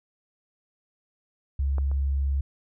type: tone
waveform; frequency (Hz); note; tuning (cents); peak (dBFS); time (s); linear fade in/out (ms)
sine; 68.9; C#2; -10; -22; 1.59-2.41; 5
type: clicks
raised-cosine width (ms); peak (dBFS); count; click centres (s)
1; -23 / -31; 2; 1.783 / 1.915
effects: none